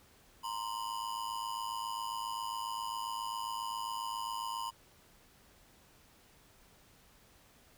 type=ring-modulated tone; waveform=square; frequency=987.8 Hz; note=B5; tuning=in tune; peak=-34 dBFS; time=0.43-4.71 s; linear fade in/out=20 ms; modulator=53.7 Hz; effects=pink hiss -63 dBFS RMS until 7.77 s